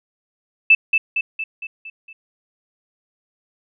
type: tone with echo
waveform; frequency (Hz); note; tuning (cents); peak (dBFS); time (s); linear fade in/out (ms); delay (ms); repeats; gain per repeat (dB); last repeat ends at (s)
sine; 2636; E7; -1; -7; 0.7-0.75; 5; 230; 6; -5; 2.13
effects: none

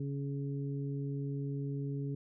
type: harmonic tone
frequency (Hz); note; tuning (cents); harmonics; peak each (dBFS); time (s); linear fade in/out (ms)
140; C#3; +18; 1 / 2 / 3; -35 / -41 / -45; 0-2.15; 5
effects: none

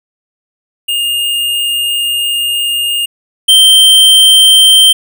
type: tone pair in turn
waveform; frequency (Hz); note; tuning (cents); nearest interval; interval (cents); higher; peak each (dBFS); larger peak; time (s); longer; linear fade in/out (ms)
square; 2829 / 3132; F7 / G7; +22 / -2; major second; 176; second; -12 / -3; second; 0.88-3.06 / 3.48-4.93; first; 10
effects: none

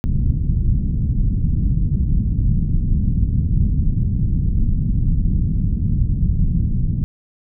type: low-pass noise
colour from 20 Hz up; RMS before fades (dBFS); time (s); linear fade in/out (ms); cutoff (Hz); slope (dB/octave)
pink; -17; 0.04-7.04; 0; 190; 24
effects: none

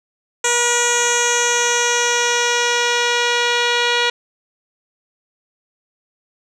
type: tone with low-pass filter sweep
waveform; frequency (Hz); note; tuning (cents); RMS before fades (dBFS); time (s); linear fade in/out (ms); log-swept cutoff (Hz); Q
10% pulse; 479.9; B4; -50; -17; 0.44-4.1; 5; 7300 to 4400; 4.3
effects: none

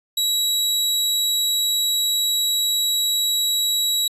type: tone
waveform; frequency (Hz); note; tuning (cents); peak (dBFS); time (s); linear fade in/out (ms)
sawtooth; 3883; B7; -30; -15; 0.17-4.08; 5
effects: resampled to 32000 Hz

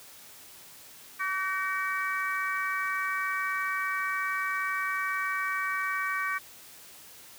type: harmonic tone with a mistuned harmonic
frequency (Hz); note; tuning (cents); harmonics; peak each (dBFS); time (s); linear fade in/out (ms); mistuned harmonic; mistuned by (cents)
381.2; G4; -48; 3 / 4 / 5 / 6; -32 / -33 / -34 / -35; 1.19-6.39; 20; 5; -40
effects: white hiss -50 dBFS RMS until 7.38 s + high-pass 60 Hz 12 dB/octave

